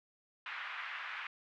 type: band-pass noise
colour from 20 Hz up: pink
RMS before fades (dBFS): -43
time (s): 0.46-1.27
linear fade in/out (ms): 2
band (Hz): 1200 to 2600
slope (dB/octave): 24
effects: none